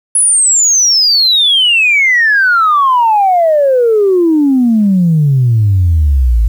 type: exponential sweep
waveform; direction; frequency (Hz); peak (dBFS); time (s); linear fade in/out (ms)
sine; down; 10410 to 52.2; -5; 0.15-6.48; 5
effects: tanh soft clip ceiling -2 dBFS + 7-bit